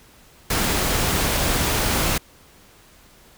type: noise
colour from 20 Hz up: pink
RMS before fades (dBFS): -21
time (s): 0.5-2.18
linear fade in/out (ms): 5
effects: pink hiss -51 dBFS RMS until 3.37 s